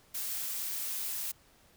blue noise, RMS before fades -36 dBFS, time 0.14-1.32 s, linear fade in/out 10 ms, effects pink hiss -63 dBFS RMS until 1.76 s

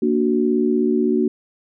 sine chord, Bb augmented, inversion none, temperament equal, 233.1 / 293.7 / 370 Hz, Bb3 / D4 / F#4, 0 / 0 / 0 cents, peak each -19 / -21 / -19 dBFS, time 0.02-1.28 s, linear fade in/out 5 ms, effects none

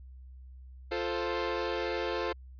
sawtooth chord, F major, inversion none, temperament equal, 349.2 / 440 / 523.3 Hz, F4 / A4 / C5, 0 / 0 / 0 cents, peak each -31 dBFS, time 0.91-2.33 s, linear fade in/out 10 ms, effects added 64 Hz sine -46 dBFS peak until 2.59 s + resampled to 11025 Hz

